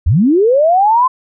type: linear sweep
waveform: sine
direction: up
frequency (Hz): 61.9 to 1046.5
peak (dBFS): -7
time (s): 0.06-1.08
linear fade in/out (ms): 10
effects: none